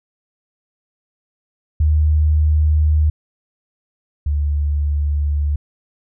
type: tone pair in turn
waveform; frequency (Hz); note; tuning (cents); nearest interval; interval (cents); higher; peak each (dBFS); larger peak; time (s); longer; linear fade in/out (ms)
sine; 76.5 / 73.12; D#2 / D2; -29 / -7; minor second; 78; first; -11 / -15; first; 1.8-3.1 / 4.26-5.56; neither; 5
effects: none

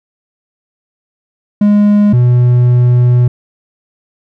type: tone pair in turn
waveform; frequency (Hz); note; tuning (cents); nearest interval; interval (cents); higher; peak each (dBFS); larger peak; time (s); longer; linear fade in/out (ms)
triangle; 206.6 / 122.85; G#3 / B2; -9 / -9; major sixth; 900; first; -3; neither; 1.61-2.13 / 2.13-3.28; second; 5
effects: none

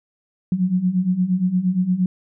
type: beating tone pair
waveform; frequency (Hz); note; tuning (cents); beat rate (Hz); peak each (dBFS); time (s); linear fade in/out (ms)
sine; 177.5 / 186.1; F3 / F#3; +28 / +10; 8.6; -22 / -18; 0.52-2.06; 2
effects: none

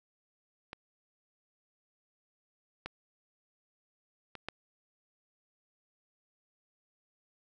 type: clicks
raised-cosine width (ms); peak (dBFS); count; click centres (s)
0.3; -25 / -22 / -27 / -20; 4; 0.731 / 2.86 / 4.353 / 4.486
effects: none

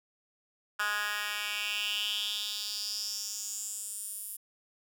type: tone with high-pass filter sweep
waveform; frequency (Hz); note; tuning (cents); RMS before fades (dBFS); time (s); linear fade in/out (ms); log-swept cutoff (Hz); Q
10% pulse; 207.7; G#3; 0; -35; 0.79-4.37; 10; 1500 to 11000; 4.3
effects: none

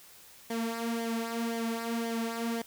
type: tone with flanger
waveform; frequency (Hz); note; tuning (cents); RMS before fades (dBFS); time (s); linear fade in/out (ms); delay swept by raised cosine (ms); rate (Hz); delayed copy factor
sawtooth; 230; A#3; -23; -33; 0.5-2.62; 5; 0.75 to 4.05; 1.9; -0.65
effects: white hiss -54 dBFS RMS until 2.66 s

